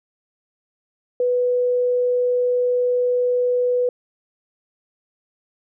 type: tone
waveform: sine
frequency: 493.9 Hz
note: B4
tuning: in tune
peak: -16 dBFS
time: 1.2-3.89 s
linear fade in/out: 2 ms
effects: none